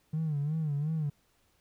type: tone with vibrato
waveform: triangle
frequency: 151.3 Hz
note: D#3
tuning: 48 cents flat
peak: -25 dBFS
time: 0.13-1.1 s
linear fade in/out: 10 ms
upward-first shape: sine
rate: 2.8 Hz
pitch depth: 110 cents each way
effects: tanh soft clip ceiling -25 dBFS + pink hiss -70 dBFS RMS until 1.6 s